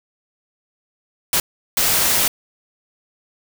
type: noise bursts at uneven times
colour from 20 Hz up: white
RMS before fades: -17 dBFS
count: 2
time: 1.33-1.4 / 1.77-2.28 s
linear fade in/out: 2 ms
effects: none